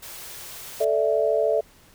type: band-stop noise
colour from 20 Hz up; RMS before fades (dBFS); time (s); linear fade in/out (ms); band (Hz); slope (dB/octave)
white; -39; 0.02-0.85; 10; 150 to 320; 48
type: chord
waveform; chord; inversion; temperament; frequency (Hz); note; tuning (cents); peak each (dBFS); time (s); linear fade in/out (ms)
sine; A suspended fourth; none; just; 440 / 586.7 / 660; A4 / D5 / E5; 0 / -2 / +2; -23; 0.8-1.61; 10
effects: pink hiss -54 dBFS RMS until 1.94 s